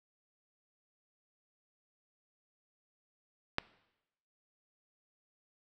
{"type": "click", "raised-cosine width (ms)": 0.3, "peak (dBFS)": -13, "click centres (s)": 3.584, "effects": ["noise-tail reverb RT60 0.9 s tail -20 dB re dry"]}